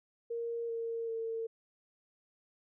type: tone with pitch steps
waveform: sine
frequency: 466.2 / 459.5 / 452.9 Hz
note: A#4 / A#4 / A#4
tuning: 0 / -25 / -50 cents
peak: -34 dBFS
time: 0.3-1.47 s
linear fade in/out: 10 ms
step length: 390 ms
effects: none